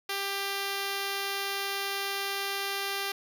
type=tone; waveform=5% pulse; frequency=395.6 Hz; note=G4; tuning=16 cents sharp; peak=-19 dBFS; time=0.09-3.12 s; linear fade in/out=5 ms; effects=none